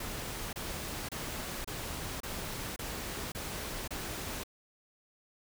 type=noise bursts; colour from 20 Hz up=pink; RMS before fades=-39 dBFS; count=8; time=0-4.436 s; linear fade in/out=5 ms; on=530 ms; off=28 ms; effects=none